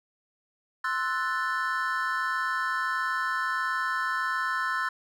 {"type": "chord", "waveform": "triangle", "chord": "F# half-diminished seventh", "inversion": "second", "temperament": "equal", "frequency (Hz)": [1046.5, 1318.5, 1480, 1760], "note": ["C6", "E6", "F#6", "A6"], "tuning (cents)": [0, 0, 0, 0], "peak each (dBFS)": -30, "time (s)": [0.84, 4.89], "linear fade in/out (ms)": 5, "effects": []}